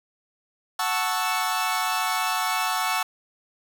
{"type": "chord", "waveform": "sawtooth", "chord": "F# minor seventh", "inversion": "none", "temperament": "equal", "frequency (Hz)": [740, 880, 1108.7, 1318.5], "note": ["F#5", "A5", "C#6", "E6"], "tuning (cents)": [0, 0, 0, 0], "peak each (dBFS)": -25, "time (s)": [0.79, 3.03], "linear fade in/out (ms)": 5, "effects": []}